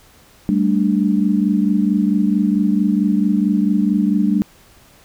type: chord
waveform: sine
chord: G suspended second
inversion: none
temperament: just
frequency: 196 / 220.5 / 294 Hz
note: G3 / A3 / D4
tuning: 0 / +4 / +2 cents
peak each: -16 / -18 / -19 dBFS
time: 0.49-4.42 s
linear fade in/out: 0 ms
effects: pink hiss -49 dBFS RMS until 5.04 s